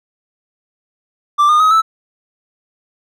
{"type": "tone with pitch steps", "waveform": "triangle", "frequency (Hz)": [1174.7, 1219.6, 1266.3, 1314.8], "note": ["D6", "D#6", "D#6", "E6"], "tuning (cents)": [0, -35, 30, -5], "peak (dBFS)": -6, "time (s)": [1.38, 1.82], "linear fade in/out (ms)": 20, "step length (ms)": 110, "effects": []}